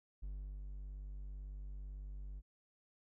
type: tone with ADSR envelope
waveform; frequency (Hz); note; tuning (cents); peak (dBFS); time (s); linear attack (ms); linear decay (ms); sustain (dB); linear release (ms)
triangle; 49; G1; 0; -39; 0.22-2.42; 14; 370; -3; 39
effects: none